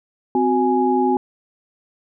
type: tone cluster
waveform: sine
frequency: 257.6 / 368.6 / 833 Hz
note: C4 / F#4 / G#5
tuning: -27 / -7 / +5 cents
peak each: -19 dBFS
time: 0.35-1.17 s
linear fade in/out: 2 ms
effects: none